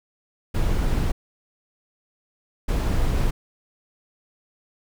brown noise bursts at uneven times, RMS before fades -21 dBFS, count 2, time 0.54-1.12 / 2.68-3.31 s, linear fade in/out 10 ms, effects none

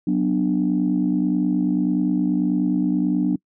sine chord, B minor, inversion second, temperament just, 185.21 / 246.9 / 296.3 Hz, F#3 / B3 / D4, +2 / 0 / +15 cents, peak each -21 / -22 / -20 dBFS, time 0.07-3.36 s, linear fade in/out 5 ms, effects noise-tail reverb RT60 0.1 s tail -25 dB re dry + tanh soft clip ceiling -10 dBFS

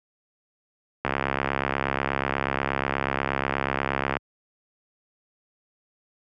click train, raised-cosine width 0.5 ms, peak -8 dBFS, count 214, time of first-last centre 1.05-4.169 s, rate 68.3 Hz, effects high-pass 80 Hz 12 dB/octave

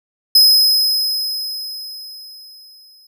45% pulse tone with exponential decay, 5090 Hz, D#8, 39 cents sharp, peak -6 dBFS, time 0.35-3.07 s, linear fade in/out 5 ms, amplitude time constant 590 ms, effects none

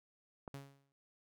click, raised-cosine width 1 ms, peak -31 dBFS, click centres 0.478 s
sawtooth tone with exponential decay, 138.59 Hz, C#3, in tune, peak -39 dBFS, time 0.54-0.92 s, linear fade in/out 0 ms, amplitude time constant 81 ms
effects none

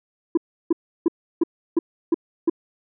sine tone bursts, 333.7 Hz, E4, 21 cents sharp, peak -11 dBFS, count 7, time 0.35-2.498 s, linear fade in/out 5 ms, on 24 ms, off 330 ms, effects tanh soft clip ceiling -13 dBFS

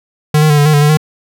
square tone with pitch steps, 151.2 / 154.4 / 148 / 145.3 / 153.2 / 145.5 / 148.6 / 154.1 Hz, D#3 / D#3 / D3 / D3 / D#3 / D3 / D3 / D#3, -49 / -13 / +14 / -18 / -27 / -16 / +21 / -16 cents, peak -7 dBFS, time 0.34-0.972 s, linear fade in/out 5 ms, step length 79 ms, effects none

